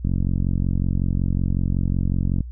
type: click train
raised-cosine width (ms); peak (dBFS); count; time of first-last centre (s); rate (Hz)
5; -10; 108; 0.05-2.407; 45.4
effects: added 60 Hz sine -31 dBFS peak until 2.51 s